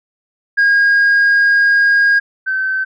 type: tone pair in turn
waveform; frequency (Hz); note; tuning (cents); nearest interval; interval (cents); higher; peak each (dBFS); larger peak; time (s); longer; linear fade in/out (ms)
sine; 1630 / 1538.5; G#6 / G6; -33 / -33; minor second; 100; first; -6 / -14; first; 0.57-2.2 / 2.46-2.85; first; 20
effects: tanh soft clip ceiling -7 dBFS